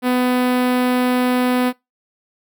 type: tone with notch filter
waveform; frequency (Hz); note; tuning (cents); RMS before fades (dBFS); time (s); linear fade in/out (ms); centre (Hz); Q
sawtooth; 250; B3; +21; -17; 0.02-1.73; 50; 6600; 0.72
effects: noise-tail reverb RT60 0.2 s tail -23 dB re dry